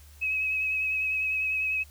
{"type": "tone with vibrato", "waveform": "sine", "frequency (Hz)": 2555, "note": "D#7", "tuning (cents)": 45, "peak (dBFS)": -25, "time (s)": [0.21, 1.84], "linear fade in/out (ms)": 20, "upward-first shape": "sine", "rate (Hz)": 10, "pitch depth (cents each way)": 22, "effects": ["added 73 Hz sine -49 dBFS peak until 1.9 s", "white hiss -57 dBFS RMS until 1.9 s"]}